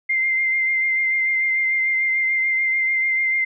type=tone with vibrato; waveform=sine; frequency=2093 Hz; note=C7; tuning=in tune; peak=-17 dBFS; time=0.09-3.45 s; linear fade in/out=10 ms; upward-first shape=triangle; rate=6.8 Hz; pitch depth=24 cents each way; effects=none